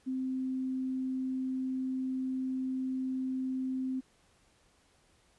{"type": "tone", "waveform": "sine", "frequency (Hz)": 260.2, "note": "C4", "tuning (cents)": -9, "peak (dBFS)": -31, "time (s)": [0.06, 4.01], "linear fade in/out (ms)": 20, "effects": ["pink hiss -67 dBFS RMS until 5.38 s", "resampled to 24000 Hz"]}